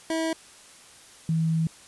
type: tone pair in turn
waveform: 25% pulse / sine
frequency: 323.7 / 161.85 Hz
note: E4 / E3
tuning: -31 / -31 cents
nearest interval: octave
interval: 1200 cents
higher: first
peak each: -21 dBFS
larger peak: neither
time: 0.1-0.33 / 1.29-1.67 s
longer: second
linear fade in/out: 2 ms
effects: white hiss -50 dBFS RMS until 1.87 s + resampled to 24000 Hz